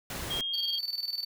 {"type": "noise", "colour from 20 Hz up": "pink", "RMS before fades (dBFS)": -37, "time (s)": [0.1, 0.41], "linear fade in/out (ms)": 2}
{"type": "tone", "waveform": "sine", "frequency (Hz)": 3238, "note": "G#7", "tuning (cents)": -45, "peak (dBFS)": -30, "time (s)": [0.3, 0.79], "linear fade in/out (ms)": 10}
{"type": "tone with tremolo", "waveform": "triangle", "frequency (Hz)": 4500, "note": "C#8", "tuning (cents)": 25, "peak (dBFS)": -28, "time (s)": [0.53, 1.25], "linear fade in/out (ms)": 10, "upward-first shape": "square", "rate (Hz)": 20, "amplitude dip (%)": 70}
{"effects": []}